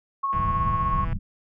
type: tone with tremolo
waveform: sine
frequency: 1096 Hz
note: C#6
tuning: 20 cents flat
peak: -21 dBFS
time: 0.23-1.05 s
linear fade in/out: 10 ms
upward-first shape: sine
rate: 16 Hz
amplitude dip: 35%
type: click train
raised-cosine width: 0.5 ms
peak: -25 dBFS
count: 132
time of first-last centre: 0.33-1.129 s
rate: 164 Hz
type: low-pass noise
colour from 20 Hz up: pink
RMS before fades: -27 dBFS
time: 0.33-1.19 s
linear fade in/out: 20 ms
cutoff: 200 Hz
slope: 48 dB/octave
effects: none